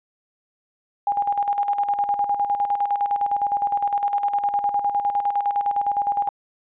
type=tone with tremolo; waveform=sine; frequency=813 Hz; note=G#5; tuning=37 cents flat; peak=-17 dBFS; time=1.07-6.29 s; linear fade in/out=2 ms; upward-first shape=square; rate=9.8 Hz; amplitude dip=60%; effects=resampled to 8000 Hz